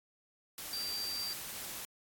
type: tone in noise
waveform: sine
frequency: 4699 Hz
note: D8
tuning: in tune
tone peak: -36 dBFS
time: 0.73-1.33 s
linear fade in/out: 0 ms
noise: white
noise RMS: -43 dBFS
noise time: 0.58-1.85 s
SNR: +4 dB
effects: AAC 64 kbps